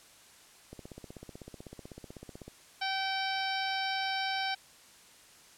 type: click train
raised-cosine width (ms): 2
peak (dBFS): -31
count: 29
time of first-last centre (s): 0.73-2.48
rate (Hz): 16
type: harmonic tone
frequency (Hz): 771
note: G5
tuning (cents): -29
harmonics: 1 / 2 / 3 / 4 / 5 / 6 / 7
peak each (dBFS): -34 / -37 / -39 / -40 / -41 / -42 / -42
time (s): 2.81-4.55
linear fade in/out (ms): 10
effects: white hiss -57 dBFS RMS until 5.57 s + low-pass 10000 Hz 12 dB/octave